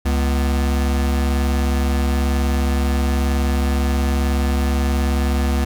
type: tone pair together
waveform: square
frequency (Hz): 69.34 / 246.9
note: C#2 / B3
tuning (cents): +1 / 0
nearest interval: octave + minor seventh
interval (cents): 2199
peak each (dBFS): -17 / -26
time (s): 0.05-5.65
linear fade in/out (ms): 10
effects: none